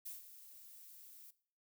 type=noise with ADSR envelope; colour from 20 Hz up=violet; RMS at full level=-45 dBFS; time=0.05-1.31 s; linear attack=15 ms; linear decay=150 ms; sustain=-12 dB; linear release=9 ms; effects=noise-tail reverb RT60 0.5 s tail -18 dB re dry